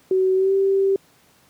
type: tone with pitch glide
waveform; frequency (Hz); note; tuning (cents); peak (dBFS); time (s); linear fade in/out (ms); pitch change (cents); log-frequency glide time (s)
sine; 376.1 to 389.6; F#4 to G4; +28 to -11; -15; 0.11-0.96; 2; +61; 0.35-0.53
effects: pink hiss -56 dBFS RMS until 1.49 s + high-pass 100 Hz 12 dB/octave